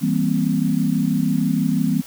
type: chord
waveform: sine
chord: C dominant seventh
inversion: first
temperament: just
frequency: 163.52 / 196.22 / 235.5 / 261.6 Hz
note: E3 / G3 / Bb3 / C4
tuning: -14 / +2 / +18 / 0 cents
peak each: -22 dBFS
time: 0.01-2.02 s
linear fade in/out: 20 ms
effects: white hiss -41 dBFS RMS until 2.06 s